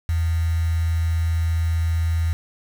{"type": "tone with quantisation", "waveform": "sine", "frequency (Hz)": 82.41, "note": "E2", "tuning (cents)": 0, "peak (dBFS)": -18, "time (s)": [0.09, 2.33], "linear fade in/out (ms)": 0, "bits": 6, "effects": []}